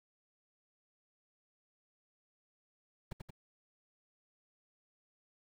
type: noise with echo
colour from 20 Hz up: brown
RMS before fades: -41 dBFS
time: 3.11-3.13 s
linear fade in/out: 5 ms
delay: 88 ms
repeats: 2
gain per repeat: -4 dB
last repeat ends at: 3.306 s
effects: none